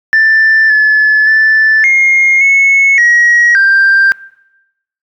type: tone with pitch steps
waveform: sine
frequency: 1771 / 1724 / 1757 / 2137 / 2195 / 1901 / 1581 Hz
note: A6 / A6 / A6 / C7 / C#7 / A#6 / G6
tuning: +11 / -36 / -3 / +36 / -18 / +33 / +14 cents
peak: -3 dBFS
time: 0.13-4.12 s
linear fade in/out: 0 ms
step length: 570 ms
effects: noise-tail reverb RT60 0.9 s tail -21 dB re dry + tanh soft clip ceiling -2 dBFS